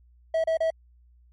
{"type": "tone bursts", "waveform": "triangle", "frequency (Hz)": 648, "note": "E5", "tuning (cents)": -30, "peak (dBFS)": -19, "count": 3, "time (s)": [0.34, 0.704], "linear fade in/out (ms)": 5, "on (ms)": 100, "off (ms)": 32, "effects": ["added 60 Hz sine -54 dBFS peak until 1.32 s", "MP3 48 kbps"]}